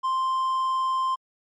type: tone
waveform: triangle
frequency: 1046.5 Hz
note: C6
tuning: in tune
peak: -20 dBFS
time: 0.03-1.16 s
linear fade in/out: 20 ms
effects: MP3 48 kbps